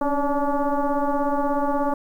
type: tone with frequency modulation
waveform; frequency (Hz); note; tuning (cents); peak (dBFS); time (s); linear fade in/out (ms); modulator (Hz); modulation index
sine; 293.3; D4; -2; -19; 0.01-1.94; 5; 285; 2.8
effects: 9-bit